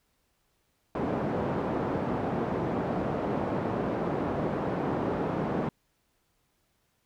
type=band-pass noise; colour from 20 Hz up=pink; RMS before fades=-30 dBFS; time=0.95-5.69 s; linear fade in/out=2 ms; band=160 to 790 Hz; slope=12 dB/octave; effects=pink hiss -73 dBFS RMS until 7.05 s